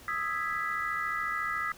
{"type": "chord", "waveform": "sine", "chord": "E major seventh", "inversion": "third", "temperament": "equal", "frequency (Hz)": [1244.5, 1318.5, 1661.2, 1975.5], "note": ["D#6", "E6", "G#6", "B6"], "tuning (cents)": [0, 0, 0, 0], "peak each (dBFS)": [-34, -36, -37, -34], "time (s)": [0.08, 1.72], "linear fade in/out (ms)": 2, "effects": ["pink hiss -52 dBFS RMS until 1.77 s"]}